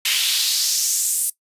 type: noise with high-pass filter sweep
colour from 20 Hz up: pink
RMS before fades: -20 dBFS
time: 0.05-1.3 s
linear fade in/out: 5 ms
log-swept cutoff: 2700 to 9500 Hz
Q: 2.4
effects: noise-tail reverb RT60 0.1 s tail -18 dB re dry + resampled to 32000 Hz